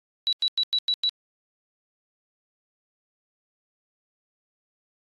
sine tone bursts, 3924 Hz, B7, 12 cents flat, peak -20 dBFS, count 6, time 0.27-1.092 s, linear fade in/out 0 ms, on 57 ms, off 96 ms, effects AAC 32 kbps

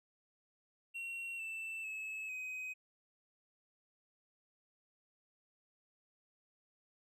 triangle tone with pitch steps, 2734 / 2661 / 2590 / 2520 Hz, F7 / E7 / E7 / D#7, -37 / +16 / -31 / +21 cents, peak -39 dBFS, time 0.94-2.74 s, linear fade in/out 20 ms, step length 450 ms, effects none

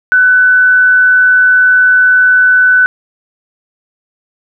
sine tone with frequency modulation, 1500 Hz, F#6, 23 cents sharp, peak -4 dBFS, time 0.12-2.86 s, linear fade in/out 0 ms, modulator 102 Hz, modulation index 0.24, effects none

